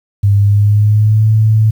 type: tone with pitch glide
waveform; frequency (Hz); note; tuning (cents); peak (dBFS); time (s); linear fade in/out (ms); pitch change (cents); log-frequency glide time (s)
sine; 100.8 to 109.29; G2 to A2; +49 to -11; -6; 0.23-1.71; 10; +140; 0.38-1.29
effects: 7-bit